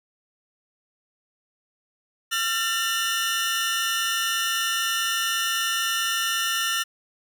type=tone cluster; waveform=sawtooth; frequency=1367 / 1797 / 2933 Hz; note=F6 / A6 / F#7; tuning=-37 / +36 / -16 cents; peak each=-24 dBFS; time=2.31-6.84 s; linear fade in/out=20 ms; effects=none